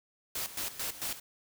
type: noise with tremolo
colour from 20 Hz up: white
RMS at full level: -35 dBFS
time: 0.35-1.2 s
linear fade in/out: 5 ms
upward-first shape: square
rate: 4.5 Hz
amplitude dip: 75%
effects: none